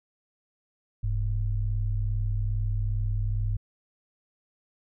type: tone pair together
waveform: sine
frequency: 41.28 / 103.7 Hz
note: E1 / G#2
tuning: +3 / -2 cents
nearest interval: octave + major third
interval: 1595 cents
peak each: -27 dBFS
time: 1.03-3.57 s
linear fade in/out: 10 ms
effects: none